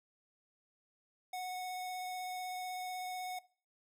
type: tone with vibrato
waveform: square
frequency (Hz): 735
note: F#5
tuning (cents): -12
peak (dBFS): -39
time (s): 1.33-3.39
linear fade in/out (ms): 5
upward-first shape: sine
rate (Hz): 16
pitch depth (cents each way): 9
effects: noise-tail reverb RT60 0.4 s tail -20 dB re dry